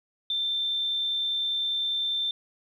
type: tone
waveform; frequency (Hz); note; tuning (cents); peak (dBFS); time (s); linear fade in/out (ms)
sine; 3565; A7; +22; -25; 0.3-2.31; 2
effects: 10-bit